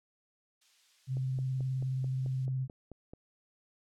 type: noise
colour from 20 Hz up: violet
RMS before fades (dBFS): -50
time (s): 0.61-2.46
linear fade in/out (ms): 10
type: tone with vibrato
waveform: sine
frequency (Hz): 130.81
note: C3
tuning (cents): 0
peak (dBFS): -30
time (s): 1.07-2.68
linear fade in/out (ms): 50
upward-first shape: sine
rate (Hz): 19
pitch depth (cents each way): 24
type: click train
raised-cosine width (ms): 2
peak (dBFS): -33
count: 10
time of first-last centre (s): 1.17-3.135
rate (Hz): 4.58
effects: low-pass 4000 Hz 12 dB/octave